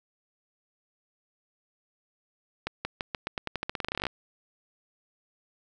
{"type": "accelerating click train", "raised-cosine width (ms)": 0.3, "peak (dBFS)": -14, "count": 22, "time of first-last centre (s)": [2.67, 4.068], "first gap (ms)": 180, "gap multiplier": 0.88, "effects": []}